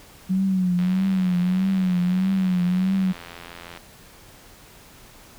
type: tone with vibrato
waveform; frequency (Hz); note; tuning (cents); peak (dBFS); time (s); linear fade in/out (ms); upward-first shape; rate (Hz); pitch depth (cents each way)
sine; 185; F#3; 0; -18; 0.29-3.13; 20; triangle; 1.6; 83
type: click train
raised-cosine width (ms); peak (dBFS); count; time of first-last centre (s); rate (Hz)
0.3; -22; 257; 0.79-3.774; 85.8
effects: pink hiss -48 dBFS RMS until 5.38 s